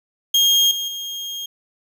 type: tone with level steps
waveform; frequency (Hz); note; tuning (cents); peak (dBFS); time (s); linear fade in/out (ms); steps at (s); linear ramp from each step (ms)
35% pulse; 3238; G#7; -45; -11 / -21 / -25; 0.34-1.46; 5; 0.71 / 0.88; 2
effects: none